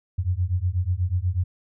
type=beating tone pair; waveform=sine; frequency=86.4 / 94.6 Hz; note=F2 / F#2; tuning=-18 / +39 cents; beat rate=8.2 Hz; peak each=-24 dBFS; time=0.18-1.44 s; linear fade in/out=10 ms; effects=none